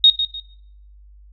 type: tone with echo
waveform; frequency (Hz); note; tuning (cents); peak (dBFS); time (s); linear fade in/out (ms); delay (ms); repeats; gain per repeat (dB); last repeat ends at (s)
sine; 3729; A#7; 0; -6; 0.04-0.1; 2; 150; 2; -11; 0.4
effects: noise-tail reverb RT60 0.7 s tail -20 dB re dry + added 50 Hz sine -43 dBFS peak until 1.32 s